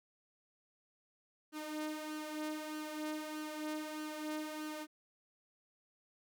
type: tone with flanger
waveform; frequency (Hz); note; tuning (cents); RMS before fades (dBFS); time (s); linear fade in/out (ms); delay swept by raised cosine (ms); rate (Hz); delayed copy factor
sawtooth; 306.6; D#4; -25; -42; 1.52-4.87; 50; 0.67 to 3.27; 1.6; +0.55
effects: none